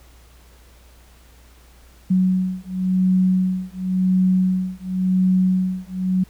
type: beating tone pair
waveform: sine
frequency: 185 / 185.93 Hz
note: F#3 / F#3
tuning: 0 / +9 cents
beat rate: 0.93 Hz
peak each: -19 dBFS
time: 2.1-6.24 s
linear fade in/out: 10 ms
effects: added 60 Hz sine -47 dBFS peak until 6.29 s + pink hiss -53 dBFS RMS until 6.29 s